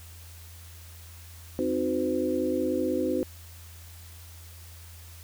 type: tone cluster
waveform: sine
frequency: 259.2 / 309.7 / 365.3 / 510 Hz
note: C4 / D#4 / F#4 / C5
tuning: -16 / -8 / -22 / -44 cents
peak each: -30 dBFS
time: 1.59-3.23 s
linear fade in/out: 0 ms
effects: added 84 Hz sine -45 dBFS peak until 5.23 s + white hiss -51 dBFS RMS until 5.23 s